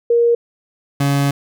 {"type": "tone pair in turn", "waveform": ["sine", "30% pulse"], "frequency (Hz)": [470.6, 140.68], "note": ["A#4", "C#3"], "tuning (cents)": [16, 26], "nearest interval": "octave + major sixth", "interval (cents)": 2090, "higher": "first", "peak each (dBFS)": [-10, -11], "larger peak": "first", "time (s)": [[0.1, 0.35], [1, 1.31]], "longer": "second", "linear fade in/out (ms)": 5, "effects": []}